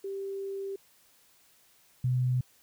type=tone pair in turn; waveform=sine; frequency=392 / 126.21 Hz; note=G4 / B2; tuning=0 / +38 cents; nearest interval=octave + minor sixth; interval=1962 cents; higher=first; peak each=-33 / -24 dBFS; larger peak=second; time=0.04-0.76 / 2.04-2.41 s; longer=first; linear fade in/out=5 ms; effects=white hiss -63 dBFS RMS until 2.62 s

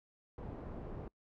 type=low-pass noise; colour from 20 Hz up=pink; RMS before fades=-45 dBFS; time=0.38-1.08 s; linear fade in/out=2 ms; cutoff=690 Hz; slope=12 dB/octave; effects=noise-tail reverb RT60 0.1 s tail -25 dB re dry

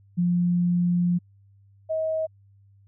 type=tone pair in turn; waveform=sine; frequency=175.7 / 636 Hz; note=F3 / D#5; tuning=+11 / +38 cents; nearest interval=octave + minor seventh; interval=2227 cents; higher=second; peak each=-19 / -23 dBFS; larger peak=first; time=0.17-1.19 / 1.89-2.27 s; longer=first; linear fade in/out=20 ms; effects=added 99 Hz sine -53 dBFS peak until 2.87 s

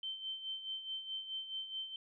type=tone with tremolo; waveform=sine; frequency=3101 Hz; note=G7; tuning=19 cents flat; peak=-37 dBFS; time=0.03-1.96 s; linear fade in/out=2 ms; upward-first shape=sine; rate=4.7 Hz; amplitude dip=65%; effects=none

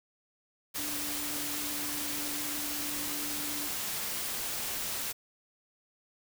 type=tone in noise; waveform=sine; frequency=293.7 Hz; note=D4; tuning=in tune; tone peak=-42 dBFS; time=0.77-3.69 s; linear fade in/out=20 ms; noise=white; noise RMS=-35 dBFS; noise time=0.74-5.13 s; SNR=-10 dB; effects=none

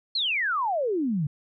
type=exponential sweep; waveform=sine; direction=down; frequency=4358 to 137.5 Hz; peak=-23 dBFS; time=0.15-1.27 s; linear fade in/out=5 ms; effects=none

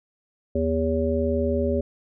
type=harmonic tone; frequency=80.7 Hz; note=E2; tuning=36 cents flat; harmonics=1 / 3 / 5 / 7; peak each=-26 / -26 / -26 / -26 dBFS; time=0.55-1.81 s; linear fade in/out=5 ms; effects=none

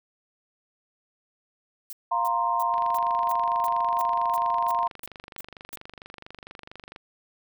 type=noise bursts; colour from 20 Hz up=violet; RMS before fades=-38 dBFS; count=12; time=1.9-5.756 s; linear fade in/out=0 ms; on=28 ms; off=320 ms
type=chord; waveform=sine; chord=F suspended fourth; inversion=none; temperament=just; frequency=698.5 / 931.3 / 1047.7 Hz; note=F5 / Bb5 / C6; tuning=0 / -2 / +2 cents; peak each=-29 / -25 / -26 dBFS; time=2.11-4.88 s; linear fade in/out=10 ms
type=click train; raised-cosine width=0.3 ms; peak=-25 dBFS; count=104; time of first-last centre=2.74-6.961 s; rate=24.4 Hz
effects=none

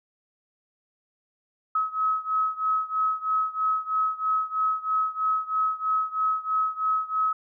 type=beating tone pair; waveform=sine; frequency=1280 / 1283.1 Hz; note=D#6 / E6; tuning=+49 / -47 cents; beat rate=3.1 Hz; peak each=-25 / -27 dBFS; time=1.75-7.33 s; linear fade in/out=5 ms; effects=none

